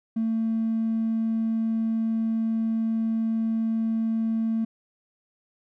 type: tone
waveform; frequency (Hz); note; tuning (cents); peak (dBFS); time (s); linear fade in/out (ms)
triangle; 224.4; A3; +34; -19; 0.16-4.65; 10
effects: tanh soft clip ceiling -19 dBFS